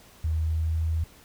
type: tone with pitch glide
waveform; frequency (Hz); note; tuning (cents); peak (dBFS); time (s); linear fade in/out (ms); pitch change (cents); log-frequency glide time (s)
sine; 79.5 to 80.66; D#2 to E2; +38 to -37; -23; 0.24-1.04; 5; +25; 0.4-0.76
effects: pink hiss -53 dBFS RMS until 1.24 s